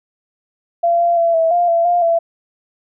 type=tone with pitch steps; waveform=sine; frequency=684 / 688 / 674 / 654 / 700 / 675 / 702 / 671 Hz; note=F5 / F5 / E5 / E5 / F5 / E5 / F5 / E5; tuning=-36 / -26 / +38 / -14 / +4 / +41 / +9 / +31 cents; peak=-11 dBFS; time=0.83-2.19 s; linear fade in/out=10 ms; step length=170 ms; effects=none